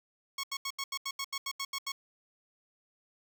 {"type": "tone bursts", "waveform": "10% pulse", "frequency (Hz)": 1100, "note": "C#6", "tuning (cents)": -14, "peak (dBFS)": -25, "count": 12, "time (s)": [0.38, 1.92], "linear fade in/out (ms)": 5, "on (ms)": 55, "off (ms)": 80, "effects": []}